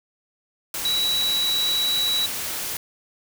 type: tone in noise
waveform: sine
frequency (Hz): 3911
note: B7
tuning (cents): -18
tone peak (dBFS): -20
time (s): 0.85-2.26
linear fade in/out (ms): 2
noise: white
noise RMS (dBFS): -29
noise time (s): 0.74-2.77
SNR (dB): +6
effects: none